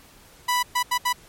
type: tone bursts at uneven times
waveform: sawtooth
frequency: 987.8 Hz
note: B5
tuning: in tune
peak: -16 dBFS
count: 4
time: 0.48-0.63 / 0.75-0.83 / 0.91-0.98 / 1.05-1.13 s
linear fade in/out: 10 ms
effects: pink hiss -51 dBFS RMS until 1.28 s + MP3 64 kbps